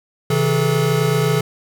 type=tone cluster; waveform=square; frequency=133 / 160.9 / 429.6 Hz; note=C3 / E3 / A4; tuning=+29 / -42 / -41 cents; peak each=-20 dBFS; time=0.3-1.41 s; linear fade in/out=5 ms; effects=none